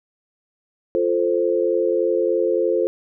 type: chord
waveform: sine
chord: F major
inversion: none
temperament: equal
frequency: 349.2 / 440 / 523.3 Hz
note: F4 / A4 / C5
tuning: 0 / 0 / 0 cents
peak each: -21 dBFS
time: 0.95-2.87 s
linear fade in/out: 0 ms
effects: none